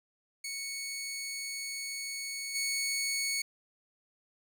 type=tone with level steps; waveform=15% pulse; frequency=2217 Hz; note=C#7; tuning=in tune; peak=-30 / -24 dBFS; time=0.44-3.42 s; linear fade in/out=5 ms; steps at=2.54 s; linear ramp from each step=20 ms; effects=none